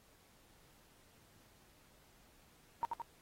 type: tone with echo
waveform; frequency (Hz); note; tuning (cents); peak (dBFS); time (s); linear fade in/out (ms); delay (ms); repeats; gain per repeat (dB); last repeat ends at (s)
sine; 932.3; A#5; 0; -31; 2.83-2.85; 0; 84; 2; -4; 3.018
effects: pink hiss -67 dBFS RMS until 3.21 s + AAC 48 kbps